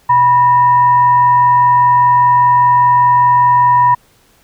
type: tone with frequency modulation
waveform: sine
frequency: 980 Hz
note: B5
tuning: 14 cents flat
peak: -6 dBFS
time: 0.09-3.95 s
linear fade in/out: 10 ms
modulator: 855 Hz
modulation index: 0.27
effects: pink hiss -51 dBFS RMS until 4.43 s